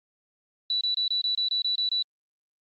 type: tone bursts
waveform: sine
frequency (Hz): 3951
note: B7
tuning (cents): 0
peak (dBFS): -23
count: 10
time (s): 0.7-2.025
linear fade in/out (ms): 2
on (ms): 110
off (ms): 25
effects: Opus 32 kbps